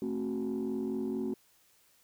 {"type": "chord", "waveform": "sine", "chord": "F# diminished", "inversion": "first", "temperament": "just", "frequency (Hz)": [222, 266.4, 370], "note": ["A3", "C4", "F#4"], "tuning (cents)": [16, 31, 0], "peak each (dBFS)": -34, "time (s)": [0.02, 1.34], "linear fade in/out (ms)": 2, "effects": ["tanh soft clip ceiling -27 dBFS", "white hiss -66 dBFS RMS until 2.03 s"]}